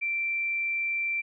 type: tone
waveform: sine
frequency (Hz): 2349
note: D7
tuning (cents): 0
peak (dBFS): -26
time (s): 0.01-1.22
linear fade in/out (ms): 20
effects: none